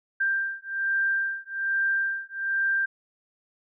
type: beating tone pair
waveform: sine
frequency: 1581 / 1582.2 Hz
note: G6 / G6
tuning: +14 / +16 cents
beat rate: 1.2 Hz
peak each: -27 dBFS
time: 0.2-2.86 s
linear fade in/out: 10 ms
effects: none